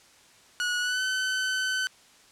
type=tone with pitch glide; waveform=sawtooth; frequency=1459 to 1519.2 Hz; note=F#6 to F#6; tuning=-25 to +45 cents; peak=-22 dBFS; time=0.6-1.87 s; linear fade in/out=0 ms; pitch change=+70 cents; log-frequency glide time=0.8-1.02 s; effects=white hiss -56 dBFS RMS until 2.31 s + low-pass 8000 Hz 12 dB/octave